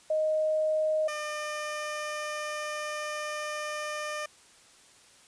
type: tone pair in turn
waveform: sine / 15% pulse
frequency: 622.3 / 602.5 Hz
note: D#5 / D5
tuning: 0 / +44 cents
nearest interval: minor second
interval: 56 cents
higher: first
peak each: -24 / -26 dBFS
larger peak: first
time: 0.1-1.08 / 1.08-4.26 s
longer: second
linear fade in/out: 5 ms
effects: white hiss -57 dBFS RMS until 5.27 s + resampled to 22050 Hz